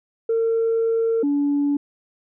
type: tone pair in turn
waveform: sine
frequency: 454.8 / 286.5 Hz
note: A#4 / D4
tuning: -43 / -43 cents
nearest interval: minor sixth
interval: 800 cents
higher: first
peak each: -16 dBFS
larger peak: neither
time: 0.29-1.23 / 1.23-1.77 s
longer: first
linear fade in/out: 5 ms
effects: tanh soft clip ceiling -14 dBFS